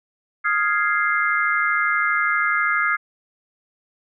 sine chord, F minor seventh, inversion third, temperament equal, 1244.5 / 1396.9 / 1661.2 / 2093 Hz, Eb6 / F6 / Ab6 / C7, 0 / 0 / 0 / 0 cents, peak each -23 dBFS, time 0.44-2.97 s, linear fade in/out 20 ms, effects none

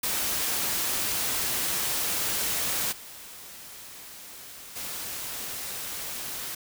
white noise with level steps, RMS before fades -28 / -44 / -35 dBFS, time 0.03-6.55 s, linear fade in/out 5 ms, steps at 2.91 / 4.75 s, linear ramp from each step 20 ms, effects none

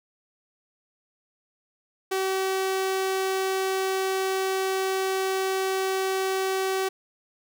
sawtooth tone, 381.5 Hz, G4, 47 cents flat, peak -20 dBFS, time 2.11-6.89 s, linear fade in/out 10 ms, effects none

